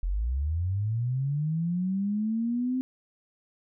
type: linear sweep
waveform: sine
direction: up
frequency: 40.81 to 260.5 Hz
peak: -25 dBFS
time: 0.03-2.81 s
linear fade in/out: 0 ms
effects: none